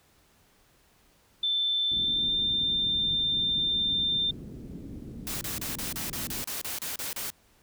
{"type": "tone with pitch glide", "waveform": "sine", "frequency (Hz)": [3541, 3590], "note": ["A7", "A7"], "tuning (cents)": [10, 34], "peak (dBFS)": -24, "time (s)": [1.43, 4.31], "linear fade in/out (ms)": 5, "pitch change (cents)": 24, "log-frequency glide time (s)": [1.91, 2.32]}
{"type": "low-pass noise", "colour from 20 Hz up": "white", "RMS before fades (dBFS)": -41, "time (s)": [1.91, 6.43], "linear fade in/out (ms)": 10, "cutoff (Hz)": 300, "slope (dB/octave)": 24}
{"type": "noise bursts", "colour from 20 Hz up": "white", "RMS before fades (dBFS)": -34, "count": 12, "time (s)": [5.27, 7.302], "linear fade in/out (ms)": 0, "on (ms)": 140, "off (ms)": 32}
{"effects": ["pink hiss -63 dBFS RMS until 7.62 s"]}